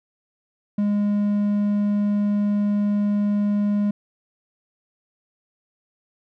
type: tone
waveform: triangle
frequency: 205.6 Hz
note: G#3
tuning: 17 cents flat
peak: -16 dBFS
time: 0.78-3.91 s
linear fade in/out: 5 ms
effects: none